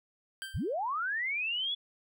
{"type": "tone with exponential decay", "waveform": "25% pulse", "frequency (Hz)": 1568, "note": "G6", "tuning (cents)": 0, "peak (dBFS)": -31, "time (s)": [0.42, 0.74], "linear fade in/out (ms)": 0, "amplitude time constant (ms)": 69}
{"type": "linear sweep", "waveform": "sine", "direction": "up", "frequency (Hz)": [34.14, 3449], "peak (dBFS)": -30, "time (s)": [0.54, 1.75], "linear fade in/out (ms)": 10}
{"effects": []}